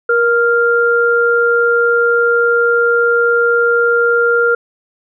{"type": "tone pair together", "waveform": "sine", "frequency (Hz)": [472.4, 1396], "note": ["A#4", "F6"], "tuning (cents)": [23, -1], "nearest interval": "octave + perfect fifth", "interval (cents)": 1876, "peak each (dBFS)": -12, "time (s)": [0.09, 4.55], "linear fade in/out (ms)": 5, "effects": []}